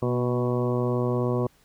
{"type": "harmonic tone with a mistuned harmonic", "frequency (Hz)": 123.3, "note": "B2", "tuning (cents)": -2, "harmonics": [1, 2, 3, 4, 5, 6, 7, 8, 9], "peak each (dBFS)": [-26, -29, -28, -30, -34, -42, -44, -38, -38], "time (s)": [0.02, 1.47], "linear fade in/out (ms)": 5, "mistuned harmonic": 2, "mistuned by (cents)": -28, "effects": ["pink hiss -61 dBFS RMS until 1.64 s"]}